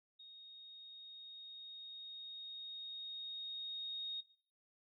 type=tone with level ramp; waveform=sine; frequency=3729 Hz; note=A#7; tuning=in tune; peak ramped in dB=-53 to -39 dBFS; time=0.19-4.21 s; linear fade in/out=10 ms; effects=noise-tail reverb RT60 0.5 s tail -18 dB re dry